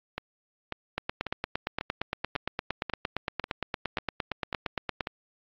two click trains, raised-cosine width 0.3 ms, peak -12 / -15 dBFS, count 36 / 10, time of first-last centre 0.98-5.008 / 0.18-5.071 s, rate 8.69 / 1.84 Hz, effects low-pass 4000 Hz 12 dB/octave + AAC 48 kbps

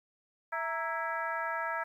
harmonic tone with a mistuned harmonic, 329.6 Hz, E4, in tune, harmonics 2 / 3 / 4 / 5 / 6 / 7, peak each -39 / -37 / -37 / -37 / -43 / -49 dBFS, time 0.52-1.84 s, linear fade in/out 10 ms, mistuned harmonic 3, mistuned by -98 cents, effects 11-bit

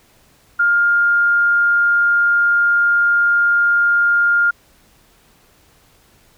sine tone, 1408 Hz, F6, 14 cents sharp, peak -11 dBFS, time 0.59-4.51 s, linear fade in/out 10 ms, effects pink hiss -53 dBFS RMS until 6.37 s

